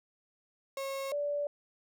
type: tone pair in turn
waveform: 35% pulse / sine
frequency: 544 / 580.2 Hz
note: C#5 / D5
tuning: -33 / -21 cents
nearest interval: minor second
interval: 112 cents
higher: second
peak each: -33 / -30 dBFS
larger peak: second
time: 0.77-1.12 / 1.12-1.47 s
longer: neither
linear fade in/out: 2 ms
effects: none

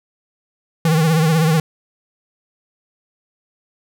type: tone with vibrato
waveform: square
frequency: 160 Hz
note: D#3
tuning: 49 cents sharp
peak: -13 dBFS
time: 0.85-1.6 s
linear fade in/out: 2 ms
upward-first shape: triangle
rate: 16 Hz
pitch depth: 95 cents each way
effects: none

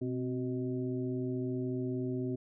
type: harmonic tone with a mistuned harmonic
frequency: 125.1 Hz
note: B2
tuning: 23 cents sharp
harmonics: 1 / 2 / 3 / 5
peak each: -37 / -35 / -37 / -49 dBFS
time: 0.01-2.36 s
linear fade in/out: 10 ms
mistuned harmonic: 2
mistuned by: +60 cents
effects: none

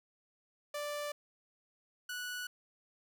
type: tone pair in turn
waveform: sawtooth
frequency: 587.3 / 1474.4 Hz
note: D5 / F#6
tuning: 0 / -7 cents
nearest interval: octave + major third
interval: 1593 cents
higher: second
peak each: -33 / -35 dBFS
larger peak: first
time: 0.74-1.12 / 2.09-2.47 s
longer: neither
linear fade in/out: 5 ms
effects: none

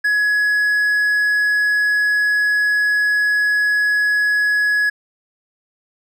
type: tone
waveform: triangle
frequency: 1682 Hz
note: G#6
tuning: 22 cents sharp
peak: -12 dBFS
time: 0.04-4.9 s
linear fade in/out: 10 ms
effects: none

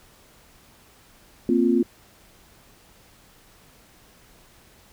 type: chord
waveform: sine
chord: Bb suspended second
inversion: none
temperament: equal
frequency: 233.1 / 261.6 / 349.2 Hz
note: Bb3 / C4 / F4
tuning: 0 / 0 / 0 cents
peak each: -21 dBFS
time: 1.49-1.83 s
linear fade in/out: 2 ms
effects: pink hiss -54 dBFS RMS until 4.92 s

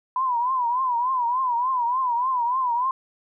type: tone with vibrato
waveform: sine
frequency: 994 Hz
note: B5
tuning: 11 cents sharp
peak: -20 dBFS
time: 0.16-2.91 s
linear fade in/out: 2 ms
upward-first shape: triangle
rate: 3.4 Hz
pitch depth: 130 cents each way
effects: none

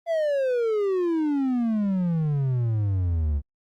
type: exponential sweep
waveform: triangle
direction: down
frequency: 684 to 69.3 Hz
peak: -19 dBFS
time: 0.06-3.42 s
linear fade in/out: 50 ms
effects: Opus 32 kbps

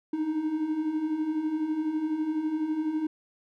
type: beating tone pair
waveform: triangle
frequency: 301.4 / 313.4 Hz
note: D4 / D#4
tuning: +45 / +13 cents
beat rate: 12 Hz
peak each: -32 / -25 dBFS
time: 0.13-3.07 s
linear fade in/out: 5 ms
effects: none

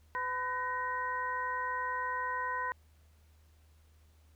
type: harmonic tone with a mistuned harmonic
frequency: 503 Hz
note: B4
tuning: 32 cents sharp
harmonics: 1 / 2 / 3 / 4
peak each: -45 / -34 / -40 / -39 dBFS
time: 0.15-2.72 s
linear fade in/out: 0 ms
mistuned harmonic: 4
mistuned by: -120 cents
effects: added 77 Hz sine -60 dBFS peak until 4.35 s + pink hiss -71 dBFS RMS until 4.35 s

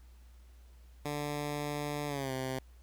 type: tone with pitch glide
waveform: 10% pulse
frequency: 146.83 to 130.81 Hz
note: D3 to C3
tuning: 0 to 0 cents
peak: -26 dBFS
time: 1.05-2.59 s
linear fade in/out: 5 ms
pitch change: -200 cents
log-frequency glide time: 2.07-2.32 s
effects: added 60 Hz sine -53 dBFS peak until 2.82 s + pink hiss -68 dBFS RMS until 2.82 s

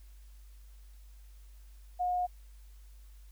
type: tone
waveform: sine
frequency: 720 Hz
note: F#5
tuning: 47 cents flat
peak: -28 dBFS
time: 1.99-2.27 s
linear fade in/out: 20 ms
effects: added 50 Hz sine -50 dBFS peak until 3.31 s + white hiss -67 dBFS RMS until 3.31 s

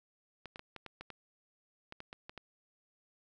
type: clicks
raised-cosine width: 0.3 ms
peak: -29 dBFS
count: 12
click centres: 0.457 / 0.559 / 0.594 / 0.763 / 0.863 / 1.01 / 1.103 / 1.924 / 2.004 / 2.129 / 2.295 / 2.377 s
effects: none

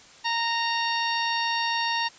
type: harmonic tone with a mistuned harmonic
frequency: 927 Hz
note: A#5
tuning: 10 cents flat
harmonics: 1 / 2 / 3 / 4 / 5 / 6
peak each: -27 / -30 / -32 / -33 / -34 / -35 dBFS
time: 0.24-2.09 s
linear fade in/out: 20 ms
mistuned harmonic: 5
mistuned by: -52 cents
effects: white hiss -50 dBFS RMS until 2.18 s + resampled to 16000 Hz

